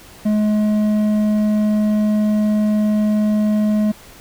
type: tone with hard clipping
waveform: sine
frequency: 211.8 Hz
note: G#3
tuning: 34 cents sharp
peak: -15 dBFS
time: 0.25-3.92 s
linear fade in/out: 10 ms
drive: 6 dB
effects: pink hiss -42 dBFS RMS until 4.2 s

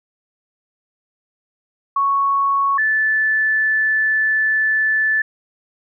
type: tone pair in turn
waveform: sine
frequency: 1108.7 / 1747.8 Hz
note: C#6 / A6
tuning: 0 / -12 cents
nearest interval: minor sixth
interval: 788 cents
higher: second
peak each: -14 dBFS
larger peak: neither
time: 1.96-2.78 / 2.78-5.22 s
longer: second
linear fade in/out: 5 ms
effects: none

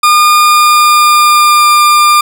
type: tone with pitch glide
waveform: 40% pulse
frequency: 1213 to 1199.1 Hz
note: D#6 to D6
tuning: -44 to +36 cents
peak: -3 dBFS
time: 0.03-2.21 s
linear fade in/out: 5 ms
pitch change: -20 cents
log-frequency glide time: 0.39-1.76 s
effects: none

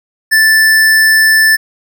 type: tone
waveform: square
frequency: 1760 Hz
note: A6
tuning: in tune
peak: -6 dBFS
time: 0.31-1.57 s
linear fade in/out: 20 ms
effects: none

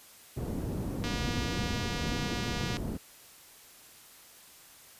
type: low-pass noise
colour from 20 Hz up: white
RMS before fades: -34 dBFS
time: 0.36-2.98 s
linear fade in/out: 20 ms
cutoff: 240 Hz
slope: 12 dB/octave
type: click train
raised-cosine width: 0.2 ms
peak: -20 dBFS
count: 416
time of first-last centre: 1.04-2.769 s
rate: 240 Hz
effects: white hiss -54 dBFS RMS until 4.99 s + resampled to 32000 Hz

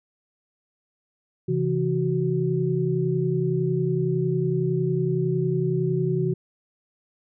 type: tone cluster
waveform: sine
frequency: 135.6 / 166.5 / 371.3 Hz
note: C#3 / E3 / F#4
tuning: -38 / +18 / +6 cents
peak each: -25 dBFS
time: 1.48-6.34 s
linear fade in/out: 10 ms
effects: none

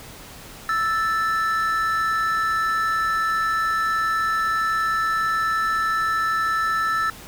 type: tone pair together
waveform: triangle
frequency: 1318.5 / 1760 Hz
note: E6 / A6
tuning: 0 / 0 cents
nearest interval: perfect fourth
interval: 500 cents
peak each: -19 / -23 dBFS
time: 0.69-7.1 s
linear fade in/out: 2 ms
effects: pink hiss -41 dBFS RMS until 7.27 s

